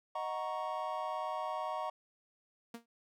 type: chord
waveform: triangle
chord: D# minor seventh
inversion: none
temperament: equal with one note detuned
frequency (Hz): 622.3 / 740 / 937.7 / 1108.7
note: D#5 / F#5 / A#5 / C#6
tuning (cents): 0 / 0 / +10 / 0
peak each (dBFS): -39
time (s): 0.15-1.9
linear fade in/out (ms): 5
type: tone with exponential decay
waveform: sawtooth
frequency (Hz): 233.1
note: A#3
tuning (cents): 0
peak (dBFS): -36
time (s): 2.74-2.86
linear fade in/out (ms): 5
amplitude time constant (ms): 24
effects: none